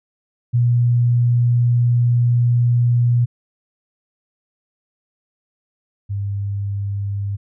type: tone pair in turn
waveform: sine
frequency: 120.5 / 100.31 Hz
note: B2 / G2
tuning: -42 / +40 cents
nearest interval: minor third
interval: 318 cents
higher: first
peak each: -12 / -20 dBFS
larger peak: first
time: 0.53-3.26 / 6.09-7.37 s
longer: first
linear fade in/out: 20 ms
effects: none